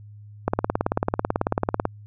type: click train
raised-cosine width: 1 ms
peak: -6 dBFS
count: 26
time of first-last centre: 0.48-1.854 s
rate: 18.2 Hz
effects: added 104 Hz sine -41 dBFS peak until 2.06 s